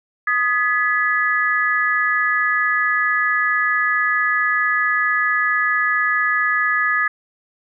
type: chord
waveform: sine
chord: G# minor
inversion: second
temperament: equal with one note detuned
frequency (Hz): 1244.5 / 1700 / 1975.5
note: D#6 / G#6 / B6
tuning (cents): 0 / +40 / 0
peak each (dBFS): -21 / -18 / -22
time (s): 0.27-7.08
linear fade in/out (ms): 5
effects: none